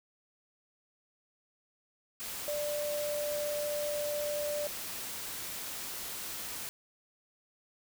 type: tone in noise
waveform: sine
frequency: 590 Hz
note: D5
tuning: 8 cents sharp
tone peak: -32 dBFS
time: 2.48-4.67 s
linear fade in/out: 0 ms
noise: white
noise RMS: -40 dBFS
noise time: 2.2-6.69 s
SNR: +5 dB
effects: none